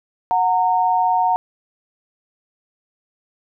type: tone pair together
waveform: sine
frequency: 735.2 / 920 Hz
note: F#5 / A#5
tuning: -11 / -23 cents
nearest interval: major third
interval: 388 cents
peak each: -17 dBFS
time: 0.31-1.36 s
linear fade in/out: 0 ms
effects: none